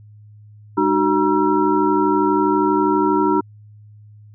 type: tone cluster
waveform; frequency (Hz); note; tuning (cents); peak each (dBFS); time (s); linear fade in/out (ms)
sine; 204.2 / 303.7 / 376.1 / 952 / 1345; G#3 / D#4 / F#4 / A#5 / E6; -29 / -42 / +28 / +36 / +34; -26 / -18 / -19 / -19 / -25; 0.77-3.41; 10
effects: added 105 Hz sine -41 dBFS peak until 4.34 s